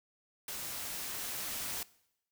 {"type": "noise with level ramp", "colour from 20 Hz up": "white", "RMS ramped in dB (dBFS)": [-41, -38], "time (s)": [0.48, 1.83], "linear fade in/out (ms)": 2, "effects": ["noise-tail reverb RT60 0.8 s tail -21 dB re dry"]}